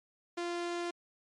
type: tone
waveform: sawtooth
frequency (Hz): 346.5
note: F4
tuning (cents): -14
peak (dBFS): -30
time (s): 0.37-0.91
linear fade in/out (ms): 10
effects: low-pass 7000 Hz 12 dB/octave + MP3 48 kbps